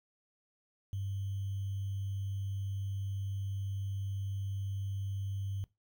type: tone with sample-and-hold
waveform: sine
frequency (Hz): 98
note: G2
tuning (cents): 0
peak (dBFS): -34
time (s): 0.93-5.64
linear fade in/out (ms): 0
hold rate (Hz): 3150
effects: noise-tail reverb RT60 0.2 s tail -19 dB re dry